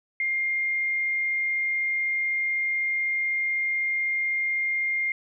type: tone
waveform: sine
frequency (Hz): 2116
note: C7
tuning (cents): +19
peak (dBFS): -23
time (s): 0.2-5.12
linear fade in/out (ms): 2
effects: none